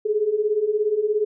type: beating tone pair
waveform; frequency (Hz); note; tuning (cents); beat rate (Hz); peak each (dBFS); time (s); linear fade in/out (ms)
sine; 410.6 / 427.6; G#4 / A4; -20 / -49; 17; -24 / -20; 0.05-1.25; 10
effects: none